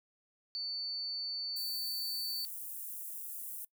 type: tone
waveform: sine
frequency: 4500 Hz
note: C#8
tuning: 25 cents sharp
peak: -35 dBFS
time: 0.55-2.45 s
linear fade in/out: 0 ms
type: high-pass noise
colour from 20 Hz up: white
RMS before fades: -43 dBFS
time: 1.56-3.65 s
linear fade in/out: 5 ms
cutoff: 9700 Hz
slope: 24 dB/octave
effects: noise-tail reverb RT60 0.1 s tail -22 dB re dry